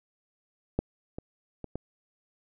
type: clicks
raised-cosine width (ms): 2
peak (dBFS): -12 / -23 / -24 / -20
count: 4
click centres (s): 0.79 / 1.185 / 1.643 / 1.756
effects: none